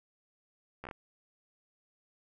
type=slowing click train; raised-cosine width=0.5 ms; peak=-27 dBFS; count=5; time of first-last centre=0.84-0.912 s; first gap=13 ms; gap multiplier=1.22; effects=none